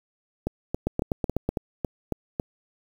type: two click trains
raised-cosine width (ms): 2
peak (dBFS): -12 / -10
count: 8 / 6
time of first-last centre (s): 0.47-2.398 / 0.87-1.49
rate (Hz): 3.63 / 8.06
effects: 7-bit